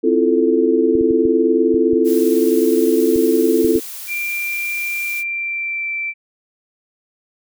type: chord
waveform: sine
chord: F major seventh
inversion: second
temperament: equal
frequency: 261.6 / 329.6 / 349.2 / 440 Hz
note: C4 / E4 / F4 / A4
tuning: 0 / 0 / 0 / 0 cents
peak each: -19 / -17 / -18 / -16 dBFS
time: 0.03-3.8 s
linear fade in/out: 20 ms
type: clicks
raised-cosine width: 5 ms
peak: -19 dBFS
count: 9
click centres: 0.953 / 1.011 / 1.108 / 1.255 / 1.744 / 1.933 / 3.16 / 3.647 / 3.757 s
type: noise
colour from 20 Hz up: blue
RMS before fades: -31 dBFS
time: 2.04-5.24 s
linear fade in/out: 50 ms
type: tone with pitch glide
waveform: sine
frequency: 2375 to 2338 Hz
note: D7 to D7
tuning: +19 to -8 cents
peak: -20 dBFS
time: 4.07-6.14 s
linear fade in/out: 50 ms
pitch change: -27 cents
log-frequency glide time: 4.99-5.9 s
effects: none